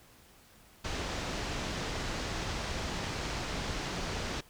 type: low-pass noise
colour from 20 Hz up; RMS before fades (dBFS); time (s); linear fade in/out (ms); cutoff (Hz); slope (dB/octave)
pink; -36; 0.84-4.41; 10; 6500; 24
effects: pink hiss -59 dBFS RMS until 4.49 s